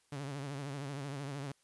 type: tone with vibrato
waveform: sawtooth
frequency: 140 Hz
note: C#3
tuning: 18 cents sharp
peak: -35 dBFS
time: 0.12-1.52 s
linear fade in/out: 5 ms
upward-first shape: triangle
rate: 13 Hz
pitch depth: 99 cents each way
effects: white hiss -72 dBFS RMS until 1.63 s + resampled to 24000 Hz